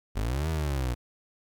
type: linear two-way sweep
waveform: 30% pulse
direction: up then down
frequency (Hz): 45.76 to 81.7 to 58.3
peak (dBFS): -24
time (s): 0.15-0.95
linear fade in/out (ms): 20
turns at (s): 0.49
effects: 11-bit